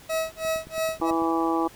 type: tone with tremolo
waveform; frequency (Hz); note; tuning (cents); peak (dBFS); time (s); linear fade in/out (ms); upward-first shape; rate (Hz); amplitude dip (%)
40% pulse; 643; E5; -43; -22; 0.09-1.11; 10; sine; 3; 100
type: click train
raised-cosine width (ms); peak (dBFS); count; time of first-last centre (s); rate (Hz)
3; -30; 8; 0.45-1.221; 9.08
type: harmonic tone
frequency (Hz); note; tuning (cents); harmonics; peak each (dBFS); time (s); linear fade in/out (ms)
164.81; E3; 0; 2 / 3 / 4 / 5 / 6 / 7; -24 / -32 / -34 / -28 / -32 / -30; 1.01-1.68; 10
effects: pink hiss -49 dBFS RMS until 1.75 s